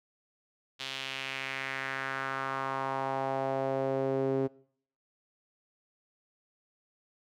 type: tone with band-pass filter sweep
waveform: sawtooth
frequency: 134.4 Hz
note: C3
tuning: 47 cents sharp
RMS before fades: -33 dBFS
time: 0.79-4.48 s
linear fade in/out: 20 ms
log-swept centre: 3500 to 370 Hz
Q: 2.4
effects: noise-tail reverb RT60 0.6 s tail -23 dB re dry